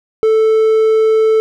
triangle tone, 440 Hz, A4, in tune, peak -6 dBFS, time 0.23-1.4 s, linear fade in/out 0 ms, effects none

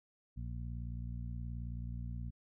harmonic tone, 58.8 Hz, A#1, 16 cents sharp, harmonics 1 / 2 / 3 / 4, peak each -41 / -43 / -50 / -52 dBFS, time 0.36-2.31 s, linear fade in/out 20 ms, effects none

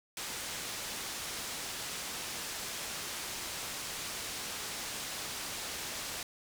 white low-pass noise, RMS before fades -40 dBFS, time 0.17-6.23 s, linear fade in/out 2 ms, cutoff 8000 Hz, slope 12 dB/octave, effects none

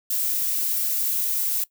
violet noise, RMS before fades -24 dBFS, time 0.1-1.64 s, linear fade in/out 5 ms, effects noise-tail reverb RT60 0.1 s tail -19 dB re dry

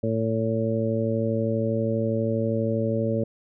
harmonic tone, 112.4 Hz, A2, 37 cents sharp, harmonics 1 / 2 / 3 / 4 / 5, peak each -27 / -27 / -32 / -29 / -28 dBFS, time 0.03-3.24 s, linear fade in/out 5 ms, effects none

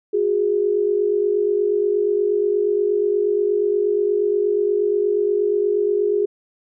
sine tone pair together, 363.9 / 412.3 Hz, F#4 / G#4, -29 / -13 cents, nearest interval major second, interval 216 cents, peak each -22 / -17 dBFS, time 0.13-6.26 s, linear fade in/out 10 ms, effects none

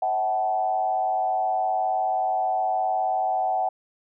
sine tone with frequency modulation, 753 Hz, F#5, 30 cents sharp, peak -21 dBFS, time 0.02-3.69 s, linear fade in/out 5 ms, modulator 99.1 Hz, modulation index 0.84, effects none

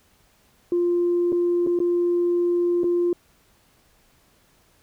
sine tone with dropouts, 349.2 Hz, F4, in tune, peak -17 dBFS, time 0.72-3.13 s, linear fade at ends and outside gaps 2 ms, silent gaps 1.321-1.326 / 1.665-1.671 / 1.79-1.801 / 2.834-2.841 s, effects tanh soft clip ceiling -14 dBFS + pink hiss -60 dBFS RMS until 4.82 s

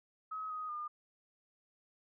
sine tone with pitch steps, 1275 / 1252 / 1211 Hz, D#6 / D#6 / D#6, +42 / +10 / -47 cents, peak -38 dBFS, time 0.31-0.88 s, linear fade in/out 10 ms, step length 190 ms, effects none

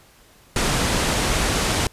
pink low-pass noise, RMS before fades -21 dBFS, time 0.56-1.87 s, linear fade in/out 2 ms, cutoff 10000 Hz, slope 24 dB/octave, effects pink hiss -52 dBFS RMS until 1.92 s + resampled to 32000 Hz

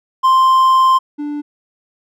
triangle tone pair in turn, 1046.5 / 293.7 Hz, C6 / D4, 0 / 0 cents, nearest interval octave + minor seventh, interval 2200 cents, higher first, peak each -6 / -18 dBFS, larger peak first, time 0.23-0.99 / 1.18-1.42 s, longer first, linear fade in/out 20 ms, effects none

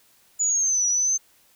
sine linear two-way sweep, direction down then up, 6970 to 5810 to 6290 Hz, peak -19 dBFS, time 0.39-1.18 s, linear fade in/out 20 ms, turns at 0.87 s, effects white hiss -59 dBFS RMS until 1.55 s

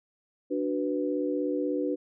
sine chord, B minor, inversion first, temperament equal, 293.7 / 370 / 493.9 Hz, D4 / F#4 / B4, 0 / 0 / 0 cents, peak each -29 / -32 / -31 dBFS, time 0.5-1.96 s, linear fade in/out 20 ms, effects none

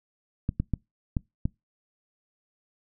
clicks, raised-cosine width 5 ms, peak -13 dBFS, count 5, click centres 0.491 / 0.6 / 0.737 / 1.168 / 1.455 s, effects noise-tail reverb RT60 0.2 s tail -25 dB re dry

